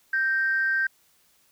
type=tone pair together; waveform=sine; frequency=1566.4 / 1849 Hz; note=G6 / A#6; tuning=-2 / -15 cents; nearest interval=minor third; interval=287 cents; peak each=-21 / -30 dBFS; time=0.13-0.87 s; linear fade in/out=5 ms; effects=tanh soft clip ceiling -14 dBFS + white hiss -63 dBFS RMS until 1.51 s